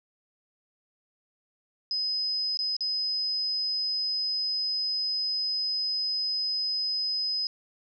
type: tone with dropouts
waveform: sine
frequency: 5040 Hz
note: D#8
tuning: 21 cents sharp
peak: -26 dBFS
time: 1.91-7.47 s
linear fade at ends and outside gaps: 1 ms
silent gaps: 2.572-2.59 / 2.766-2.807 s
effects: none